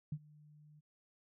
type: tone with ADSR envelope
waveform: sine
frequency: 150.2 Hz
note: D3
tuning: 39 cents sharp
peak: -34 dBFS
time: 0.12-0.81 s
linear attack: 4 ms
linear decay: 56 ms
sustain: -24 dB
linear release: 22 ms
effects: none